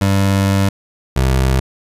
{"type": "tone pair in turn", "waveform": "25% pulse", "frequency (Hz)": [98, 65.41], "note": ["G2", "C2"], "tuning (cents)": [0, 0], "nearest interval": "perfect fifth", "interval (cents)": 700, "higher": "first", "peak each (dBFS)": -8, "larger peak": "neither", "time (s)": [[0.01, 0.69], [1.16, 1.6]], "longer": "first", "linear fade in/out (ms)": 5, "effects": ["resampled to 32000 Hz"]}